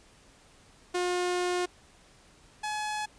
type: tone pair in turn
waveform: sawtooth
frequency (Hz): 357.8 / 848.3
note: F4 / G#5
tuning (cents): +42 / +36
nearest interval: octave + minor third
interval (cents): 1494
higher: second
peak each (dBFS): -23 / -27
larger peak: first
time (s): 0.94-1.66 / 2.63-3.06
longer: first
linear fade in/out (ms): 10
effects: pink hiss -58 dBFS RMS until 3.18 s + resampled to 22050 Hz